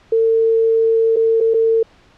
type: tone with dropouts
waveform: sine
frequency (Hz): 451.2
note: A4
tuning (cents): +44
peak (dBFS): -11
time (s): 0.12-1.83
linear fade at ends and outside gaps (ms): 5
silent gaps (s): 1.161-1.166 / 1.404-1.408 / 1.538-1.542
effects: pink hiss -50 dBFS RMS until 2.17 s + low-pass 4000 Hz 12 dB/octave